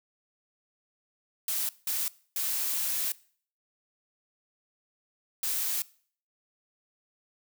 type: noise bursts at uneven times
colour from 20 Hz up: blue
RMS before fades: -30 dBFS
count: 4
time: 1.48-1.69 / 1.87-2.08 / 2.36-3.12 / 5.43-5.82 s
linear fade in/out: 2 ms
effects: noise-tail reverb RT60 0.5 s tail -21 dB re dry